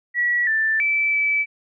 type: tone with pitch steps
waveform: sine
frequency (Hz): 1932 / 1770 / 2318 / 2305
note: B6 / A6 / D7 / D7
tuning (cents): -39 / +10 / -23 / -33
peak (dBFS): -17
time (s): 0.14-1.46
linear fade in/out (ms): 50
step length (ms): 330
effects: none